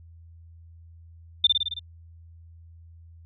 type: tone with echo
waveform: sine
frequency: 3582 Hz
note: A7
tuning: 30 cents sharp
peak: -13 dBFS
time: 1.44-1.47 s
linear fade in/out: 5 ms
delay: 54 ms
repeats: 6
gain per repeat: -3 dB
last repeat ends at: 1.794 s
effects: added 83 Hz sine -46 dBFS peak until 3.25 s